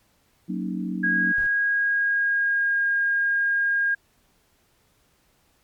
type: chord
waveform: sine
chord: D# minor seventh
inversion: first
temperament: equal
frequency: 185 / 233.1 / 277.2 / 311.1 Hz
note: F#3 / A#3 / C#4 / D#4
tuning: 0 / 0 / 0 / 0 cents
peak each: -28 / -32 / -34 / -33 dBFS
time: 0.48-1.33 s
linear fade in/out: 20 ms
type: tone with pitch glide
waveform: sine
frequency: 1641 to 1621.2 Hz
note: G#6 to G#6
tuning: -21 to -42 cents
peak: -19 dBFS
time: 1.03-3.95 s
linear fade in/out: 10 ms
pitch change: -21 cents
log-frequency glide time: 1.62-2.86 s
type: noise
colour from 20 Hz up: brown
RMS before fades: -39 dBFS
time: 1.37-1.47 s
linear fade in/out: 5 ms
effects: pink hiss -64 dBFS RMS until 5.63 s + MP3 96 kbps